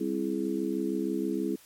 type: harmonic tone with a mistuned harmonic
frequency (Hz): 66.3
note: C2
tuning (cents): +23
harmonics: 3 / 4 / 5 / 6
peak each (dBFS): -34 / -32 / -31 / -35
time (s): 0-1.56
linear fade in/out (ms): 10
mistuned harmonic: 6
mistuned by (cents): +97
effects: white hiss -56 dBFS RMS until 1.65 s + MP3 64 kbps